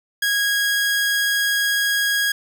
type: tone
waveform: sawtooth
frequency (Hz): 1646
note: G#6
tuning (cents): -16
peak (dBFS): -14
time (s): 0.22-2.32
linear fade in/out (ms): 5
effects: none